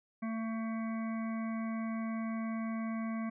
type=harmonic tone with a mistuned harmonic; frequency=224.3 Hz; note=A3; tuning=34 cents sharp; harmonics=1 / 3 / 5 / 7 / 9 / 10; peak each=-34 / -46 / -46 / -54 / -52 / -53 dBFS; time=0.22-3.3 s; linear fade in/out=10 ms; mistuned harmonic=9; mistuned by=-20 cents; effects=none